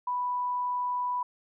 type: tone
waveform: sine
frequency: 987.8 Hz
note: B5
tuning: in tune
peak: -27 dBFS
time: 0.07-1.23 s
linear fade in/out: 5 ms
effects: none